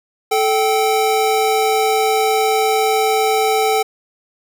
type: tone pair together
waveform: square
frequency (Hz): 435.5 / 776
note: A4 / G5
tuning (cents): -18 / -18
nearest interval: minor seventh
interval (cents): 1000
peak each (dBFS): -17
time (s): 0.31-3.83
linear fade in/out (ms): 10
effects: none